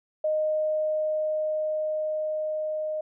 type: tone with level ramp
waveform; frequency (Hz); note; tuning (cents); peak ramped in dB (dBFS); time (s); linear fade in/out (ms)
sine; 618; D#5; -12; -22 to -27; 0.24-3.01; 5
effects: none